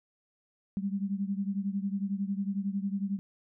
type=beating tone pair; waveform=sine; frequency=194.7 / 205.7 Hz; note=G3 / G#3; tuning=-12 / -16 cents; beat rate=11 Hz; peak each=-31 / -34 dBFS; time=0.77-3.19 s; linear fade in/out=0 ms; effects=none